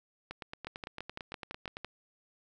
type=two click trains; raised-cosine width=0.3 ms; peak=-23 / -24 dBFS; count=8 / 14; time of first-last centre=0.67-1.846 / 0.31-1.769 s; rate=5.95 / 8.91 Hz; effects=none